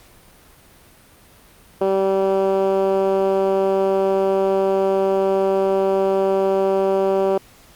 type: tone with band-pass filter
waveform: 10% pulse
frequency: 193.2 Hz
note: G3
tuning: 25 cents flat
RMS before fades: -18 dBFS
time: 1.81-7.38 s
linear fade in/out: 5 ms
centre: 450 Hz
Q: 2.2
effects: pink hiss -49 dBFS RMS until 7.75 s + Opus 48 kbps